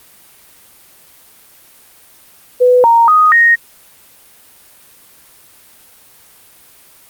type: tone with pitch steps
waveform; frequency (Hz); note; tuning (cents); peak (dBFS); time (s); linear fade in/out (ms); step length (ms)
sine; 497.5 / 928 / 1246 / 1864; B4 / A#5 / D#6 / A#6; +13 / -8 / +2 / -1; -5; 2.6-3.56; 20; 240
effects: white hiss -44 dBFS RMS until 7.09 s + Opus 32 kbps